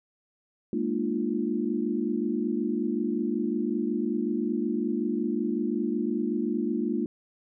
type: chord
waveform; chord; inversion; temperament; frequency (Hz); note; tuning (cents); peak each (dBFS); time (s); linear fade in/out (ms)
sine; Bb dominant seventh; third; equal with one note detuned; 207.7 / 233.1 / 300.9 / 349.2; Ab3 / Bb3 / D4 / F4; 0 / 0 / +42 / 0; -32 / -29 / -31 / -31; 0.73-7.06; 2
effects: none